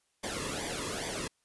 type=noise with flanger; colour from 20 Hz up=pink; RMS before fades=-36 dBFS; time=0.23-1.28 s; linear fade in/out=10 ms; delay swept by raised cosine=0.73 to 1.35 ms; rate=2.4 Hz; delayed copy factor=-0.75; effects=white hiss -75 dBFS RMS until 1.44 s + resampled to 24000 Hz